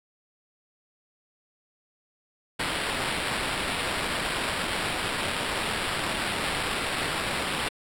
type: noise with sample-and-hold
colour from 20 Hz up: blue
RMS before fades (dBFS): -29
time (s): 2.59-7.69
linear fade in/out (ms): 10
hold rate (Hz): 6300
effects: low-pass 12000 Hz 12 dB/octave